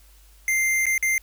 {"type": "tone with dropouts", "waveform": "square", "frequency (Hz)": 2093, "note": "C7", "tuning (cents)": 0, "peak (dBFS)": -20, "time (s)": [0.48, 1.18], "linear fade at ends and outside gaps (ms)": 1, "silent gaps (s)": [[0.856, 0.866], [0.979, 1.026]], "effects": ["added 50 Hz sine -50 dBFS peak until 1.22 s", "white hiss -57 dBFS RMS until 1.22 s"]}